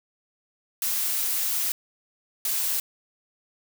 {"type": "noise bursts at uneven times", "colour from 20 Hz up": "blue", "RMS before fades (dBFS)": -26, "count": 2, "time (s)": [[0.82, 1.72], [2.45, 2.8]], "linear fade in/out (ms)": 2, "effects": []}